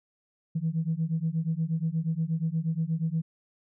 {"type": "beating tone pair", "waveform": "sine", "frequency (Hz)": [158.1, 166.5], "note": ["D#3", "E3"], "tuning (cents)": [28, 18], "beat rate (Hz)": 8.4, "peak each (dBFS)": -28, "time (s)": [0.55, 3.22], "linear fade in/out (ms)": 10, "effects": ["tanh soft clip ceiling -19 dBFS"]}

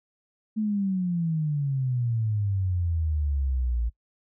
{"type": "exponential sweep", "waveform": "sine", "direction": "down", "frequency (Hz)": [220, 56.1], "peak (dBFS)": -23, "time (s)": [0.56, 3.9], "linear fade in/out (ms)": 20, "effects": ["noise-tail reverb RT60 0.1 s tail -22 dB re dry"]}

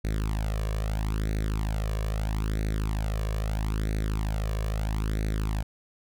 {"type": "tone with flanger", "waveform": "sawtooth", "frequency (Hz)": 53.1, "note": "G#1", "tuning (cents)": 39, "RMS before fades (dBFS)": -28, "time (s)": [0.04, 5.63], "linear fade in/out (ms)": 10, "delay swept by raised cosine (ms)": [0.48, 1.78], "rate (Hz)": 0.77, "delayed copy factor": 0.85, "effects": []}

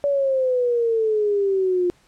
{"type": "exponential sweep", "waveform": "sine", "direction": "down", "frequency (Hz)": [574, 351.7], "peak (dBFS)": -17, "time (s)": [0.04, 1.9], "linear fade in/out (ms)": 0, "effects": ["pink hiss -58 dBFS RMS until 2.07 s", "low-pass 9000 Hz 12 dB/octave"]}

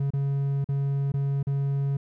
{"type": "tone with dropouts", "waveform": "triangle", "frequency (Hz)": 139.1, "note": "C#3", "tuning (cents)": 6, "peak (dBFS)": -21, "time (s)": [0, 1.97], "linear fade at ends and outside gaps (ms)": 5, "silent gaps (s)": [[0.105, 0.135], [0.644, 0.688], [1.12, 1.139], [1.429, 1.469]], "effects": []}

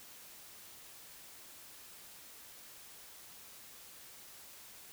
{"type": "silence", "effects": ["white hiss -54 dBFS RMS until 4.92 s"]}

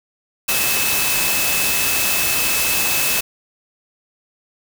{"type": "tone in noise", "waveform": "sine", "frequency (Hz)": 2600, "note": "E7", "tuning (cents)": -24, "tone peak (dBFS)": -23, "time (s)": [0.48, 3.21], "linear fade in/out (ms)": 10, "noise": "white", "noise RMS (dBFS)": -19, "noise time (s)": [0.48, 3.21], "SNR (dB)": -7, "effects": []}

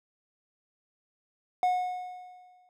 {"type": "tone with exponential decay", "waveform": "triangle", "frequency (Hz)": 728, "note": "F#5", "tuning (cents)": -28, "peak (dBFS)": -19, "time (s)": [1.63, 2.69], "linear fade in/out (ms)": 1, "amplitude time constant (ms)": 230, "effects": []}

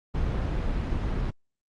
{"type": "noise", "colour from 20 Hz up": "brown", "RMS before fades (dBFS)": -27, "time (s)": [0.14, 1.31], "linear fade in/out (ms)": 10, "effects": ["low-pass 4000 Hz 12 dB/octave", "Opus 24 kbps"]}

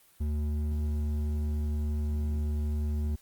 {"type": "tone with hard clipping", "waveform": "sine", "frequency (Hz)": 74.9, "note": "D2", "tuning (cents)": 35, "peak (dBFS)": -29, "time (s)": [0.2, 3.16], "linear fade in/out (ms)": 10, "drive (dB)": 8, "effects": ["white hiss -61 dBFS RMS until 3.21 s", "Opus 32 kbps"]}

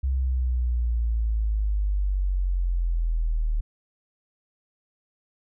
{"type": "exponential sweep", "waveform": "sine", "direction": "down", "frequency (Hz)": [66.7, 38.03], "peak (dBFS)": -21, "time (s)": [0.03, 3.61], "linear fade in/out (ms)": 10, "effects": []}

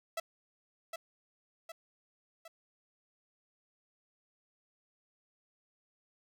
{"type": "tone with echo", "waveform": "sawtooth", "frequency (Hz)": 659.3, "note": "E5", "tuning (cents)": 0, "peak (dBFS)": -30, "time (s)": [0.17, 0.2], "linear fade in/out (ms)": 5, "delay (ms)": 760, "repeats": 3, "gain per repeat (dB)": -5, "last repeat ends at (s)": 2.48, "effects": []}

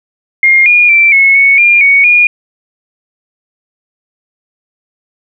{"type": "tone with pitch steps", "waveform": "sine", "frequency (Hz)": [2126, 2432, 2343, 2188, 2216, 2401, 2231, 2433], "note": ["C7", "D#7", "D7", "C#7", "C#7", "D7", "C#7", "D#7"], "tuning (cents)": [27, -40, -5, -23, -1, 38, 11, -39], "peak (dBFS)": -3, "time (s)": [0.43, 2.27], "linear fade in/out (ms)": 2, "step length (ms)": 230, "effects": []}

